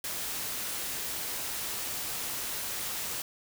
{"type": "noise", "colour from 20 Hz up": "white", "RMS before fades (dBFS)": -35, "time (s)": [0.04, 3.22], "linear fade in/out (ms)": 2, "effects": []}